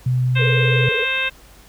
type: tone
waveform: sine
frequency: 126.3 Hz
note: B2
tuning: 39 cents sharp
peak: -15 dBFS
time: 0.06-0.89 s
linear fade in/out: 5 ms
type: harmonic tone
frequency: 525 Hz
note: C5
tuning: 6 cents sharp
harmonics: 1 / 2 / 3 / 4 / 5 / 6 / 7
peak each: -32 / -32 / -24 / -27 / -21 / -31 / -28 dBFS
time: 0.35-1.3 s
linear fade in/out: 20 ms
type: tone with vibrato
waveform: sine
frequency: 460 Hz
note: A#4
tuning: 23 cents flat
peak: -22 dBFS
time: 0.39-1.05 s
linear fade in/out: 10 ms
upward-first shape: square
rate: 19 Hz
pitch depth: 96 cents each way
effects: added 50 Hz sine -47 dBFS peak until 1.68 s + pink hiss -48 dBFS RMS until 1.68 s